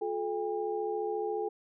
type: tone cluster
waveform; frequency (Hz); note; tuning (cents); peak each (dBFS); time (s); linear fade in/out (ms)
sine; 356.1 / 430.4 / 803; F4 / A4 / G5; +34 / -38 / +41; -37 / -32 / -37; 0.01-1.49; 10
effects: none